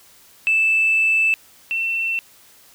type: tone pair in turn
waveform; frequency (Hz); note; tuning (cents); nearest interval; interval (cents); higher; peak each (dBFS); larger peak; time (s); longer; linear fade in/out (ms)
sine; 2637 / 2692; E7 / E7; 0 / +36; unison; 36; second; -13 / -19; first; 0.47-1.34 / 1.71-2.19; first; 0
effects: tanh soft clip ceiling -10 dBFS + white hiss -50 dBFS RMS until 2.74 s